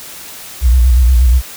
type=tone with vibrato; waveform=sine; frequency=61.74 Hz; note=B1; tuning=in tune; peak=-5 dBFS; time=0.61-1.42 s; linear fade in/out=50 ms; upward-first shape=square; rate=8.4 Hz; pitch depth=80 cents each way; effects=white hiss -31 dBFS RMS until 1.56 s